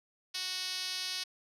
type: tone with band-pass filter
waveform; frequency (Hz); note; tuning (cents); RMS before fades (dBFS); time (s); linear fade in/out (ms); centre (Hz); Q
5% pulse; 370; F#4; 0; -37; 0.34-1.24; 10; 5400; 1.7
effects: none